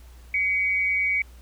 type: tone pair together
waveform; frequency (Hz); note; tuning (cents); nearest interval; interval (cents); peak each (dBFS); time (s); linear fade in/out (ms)
sine; 2063 / 2255; C7 / C#7; -25 / +29; major second; 154; -29 / -21; 0.34-1.22; 2
effects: added 60 Hz sine -44 dBFS peak until 1.41 s + pink hiss -56 dBFS RMS until 1.41 s